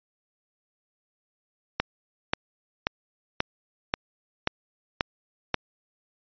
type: click train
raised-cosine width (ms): 0.3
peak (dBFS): -6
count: 8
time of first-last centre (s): 1.8-5.543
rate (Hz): 1.87
effects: resampled to 11025 Hz